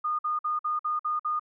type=tone bursts; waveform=sine; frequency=1224 Hz; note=D#6; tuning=29 cents flat; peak=-25 dBFS; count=7; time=0.04-1.396 s; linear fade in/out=10 ms; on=150 ms; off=51 ms; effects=none